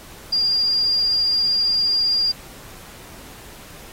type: tone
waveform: sine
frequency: 4805 Hz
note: D8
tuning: 39 cents sharp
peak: -16 dBFS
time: 0.32-2.32 s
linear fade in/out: 10 ms
effects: pink hiss -42 dBFS RMS until 3.92 s + AAC 48 kbps